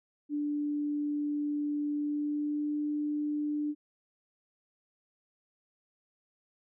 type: tone with pitch glide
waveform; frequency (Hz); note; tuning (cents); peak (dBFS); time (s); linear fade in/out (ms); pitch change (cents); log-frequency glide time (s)
sine; 293.7 to 296.9; D4 to D4; 0 to +19; -29; 0.29-3.75; 50; +19; 1.93-2.77
effects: none